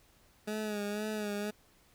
20% pulse tone with vibrato, 210 Hz, G#3, 19 cents sharp, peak -29 dBFS, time 0.47-1.51 s, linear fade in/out 10 ms, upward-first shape sine, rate 2 Hz, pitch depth 48 cents each way, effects pink hiss -65 dBFS RMS until 1.94 s

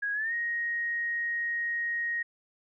sine tone with pitch glide, 1652 to 1875.9 Hz, G#6 to A#6, -10 to +10 cents, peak -28 dBFS, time 0.02-2.23 s, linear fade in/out 10 ms, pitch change +220 cents, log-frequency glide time 0.13-0.33 s, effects none

